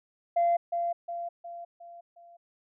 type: tone with echo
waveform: sine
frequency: 688 Hz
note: F5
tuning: 26 cents flat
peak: -20 dBFS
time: 0.36-0.57 s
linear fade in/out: 10 ms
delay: 360 ms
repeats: 5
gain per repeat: -6 dB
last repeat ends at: 2.37 s
effects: tanh soft clip ceiling -18 dBFS